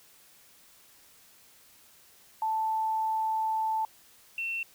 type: tone pair in turn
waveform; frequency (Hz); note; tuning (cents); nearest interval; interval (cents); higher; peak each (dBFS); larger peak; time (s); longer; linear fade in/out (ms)
sine; 880 / 2700; A5 / E7; 0 / +41; octave + perfect fifth; 1941; second; -26 / -30; first; 2.42-3.85 / 4.38-4.63; first; 2
effects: white hiss -58 dBFS RMS until 4.74 s